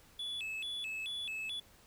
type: tone with vibrato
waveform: triangle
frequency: 2986 Hz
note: F#7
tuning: 15 cents sharp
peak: -36 dBFS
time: 0.19-1.6 s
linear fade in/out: 5 ms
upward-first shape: square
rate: 2.3 Hz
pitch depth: 240 cents each way
effects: pink hiss -62 dBFS RMS until 1.86 s